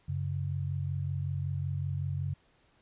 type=tone pair together; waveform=sine; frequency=94.57 / 139.9 Hz; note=F#2 / C#3; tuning=+38 / +16 cents; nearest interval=perfect fifth; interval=678 cents; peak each=-33 / -33 dBFS; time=0.08-2.34 s; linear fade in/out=10 ms; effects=pink hiss -67 dBFS RMS until 2.81 s + resampled to 8000 Hz